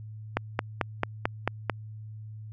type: click train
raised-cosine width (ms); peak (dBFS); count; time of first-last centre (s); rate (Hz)
0.5; -9; 7; 0.37-1.697; 4.52
effects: added 108 Hz sine -39 dBFS peak until 2.52 s